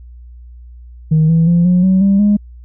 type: tone with pitch steps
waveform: sine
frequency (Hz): 156.9 / 164.23 / 171.89 / 179.92 / 188.32 / 197.11 / 206.3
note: D#3 / E3 / F3 / F#3 / F#3 / G3 / G#3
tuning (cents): +15 / -6 / -27 / -48 / +31 / +10 / -11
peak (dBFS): -6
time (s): 1.11-2.37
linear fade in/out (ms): 10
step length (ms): 180
effects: tanh soft clip ceiling -5 dBFS + added 60 Hz sine -33 dBFS peak until 2.64 s